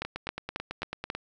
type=two click trains; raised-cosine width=0.3 ms; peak=-18 / -15 dBFS; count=11 / 5; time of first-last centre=0.05-1.15 / 0.02-1.101 s; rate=9.09 / 3.7 Hz; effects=none